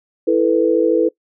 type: chord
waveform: sine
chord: E suspended fourth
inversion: none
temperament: equal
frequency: 329.6 / 440 / 493.9 Hz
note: E4 / A4 / B4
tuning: 0 / 0 / 0 cents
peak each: -16 dBFS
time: 0.27-1.09 s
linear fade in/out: 10 ms
effects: noise-tail reverb RT60 0.1 s tail -22 dB re dry